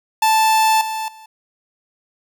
45% pulse tone with level steps, 879 Hz, A5, 2 cents flat, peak -12 / -22 / -39 dBFS, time 0.22-1.26 s, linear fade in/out 5 ms, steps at 0.81 / 1.08 s, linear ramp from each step 2 ms, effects none

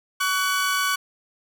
sawtooth tone pair together, 1131.8 / 1493 Hz, C#6 / F#6, +36 / +15 cents, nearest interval perfect fourth, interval 479 cents, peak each -20 dBFS, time 0.2-0.96 s, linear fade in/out 10 ms, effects none

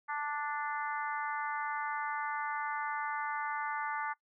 harmonic tone, 293.7 Hz, D4, in tune, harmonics 3 / 4 / 5 / 6 / 7, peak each -37 / -39 / -41 / -43 / -44 dBFS, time 0.08-4.14 s, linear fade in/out 20 ms, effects noise-tail reverb RT60 0.1 s tail -20 dB re dry

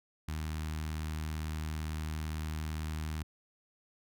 sawtooth tone with notch filter, 77.78 Hz, D#2, in tune, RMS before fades -37 dBFS, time 0.28-3.23 s, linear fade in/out 5 ms, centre 510 Hz, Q 0.73, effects none

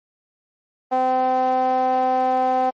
sawtooth tone with band-pass filter, 257.1 Hz, C4, 30 cents flat, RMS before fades -19 dBFS, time 0.91-2.71 s, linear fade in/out 20 ms, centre 710 Hz, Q 7, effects MP3 32 kbps

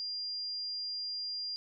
sine tone, 4800 Hz, D8, 37 cents sharp, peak -35 dBFS, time 0-1.56 s, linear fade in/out 0 ms, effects none

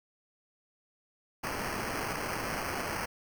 blue noise with sample-and-hold, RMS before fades -35 dBFS, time 1.43-3.06 s, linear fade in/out 10 ms, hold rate 3675 Hz, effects none

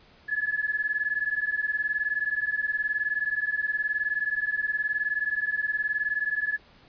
sine beating tone pair, 1700 / 1719 Hz, G#6 / A6, +40 / -41 cents, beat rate 19 Hz, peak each -28 dBFS, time 0.28-6.58 s, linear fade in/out 20 ms, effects pink hiss -56 dBFS RMS until 6.88 s + resampled to 11025 Hz

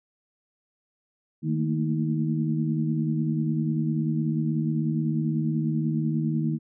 sine tone cluster, 154.7 / 220.8 / 230.9 / 317.7 Hz, D#3 / A3 / A#3 / D#4, -10 / +6 / -16 / +36 cents, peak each -25 / -32 / -29 / -31 dBFS, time 1.42-6.59 s, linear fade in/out 50 ms, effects none

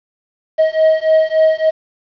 triangle beating tone pair, 632 / 635.5 Hz, D#5 / D#5, +27 / +36 cents, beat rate 3.5 Hz, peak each -11 dBFS, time 0.58-1.71 s, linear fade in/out 20 ms, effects resampled to 11025 Hz + 7-bit

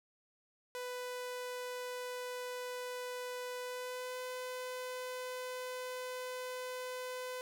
sawtooth tone with pitch glide, 497.4 to 505.2 Hz, B4 to B4, +12 to +39 cents, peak -36 dBFS, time 0.75-7.41 s, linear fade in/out 0 ms, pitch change +27 cents, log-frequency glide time 3.61-4.21 s, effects none

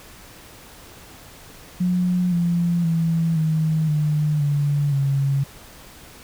sine tone with pitch steps, 179.8 / 172.08 / 164.69 / 157.61 / 150.84 / 144.37 / 138.17 Hz, F#3 / F3 / E3 / D#3 / D3 / D3 / C#3, -49 / -25 / -1 / +23 / +47 / -29 / -5 cents, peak -17 dBFS, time 1.8-5.44 s, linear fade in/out 10 ms, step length 520 ms, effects pink hiss -44 dBFS RMS until 6.23 s

